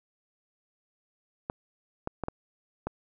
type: clicks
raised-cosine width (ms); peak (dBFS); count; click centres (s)
1; -17; 5; 1.499 / 2.074 / 2.237 / 2.284 / 2.87
effects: none

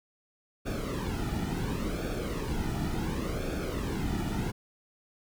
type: noise with flanger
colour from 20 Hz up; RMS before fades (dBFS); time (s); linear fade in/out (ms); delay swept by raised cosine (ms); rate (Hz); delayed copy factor
brown; -32; 0.65-4.52; 20; 1 to 1.89; 0.7; -0.7
effects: none

